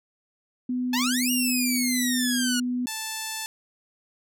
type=tone with pitch glide; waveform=sine; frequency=250 to 247.7 Hz; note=B3 to B3; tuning=+21 to +5 cents; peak=-24 dBFS; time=0.69-2.86 s; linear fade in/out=5 ms; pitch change=-16 cents; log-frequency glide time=1.5-2.69 s
type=exponential two-way sweep; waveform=10% pulse; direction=up then down; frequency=846 to 2881 to 1432 Hz; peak=-16 dBFS; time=0.93-2.6 s; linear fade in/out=5 ms; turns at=1.31 s
type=tone; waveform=5% pulse; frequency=880 Hz; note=A5; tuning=in tune; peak=-18 dBFS; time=2.87-3.46 s; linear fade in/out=0 ms
effects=none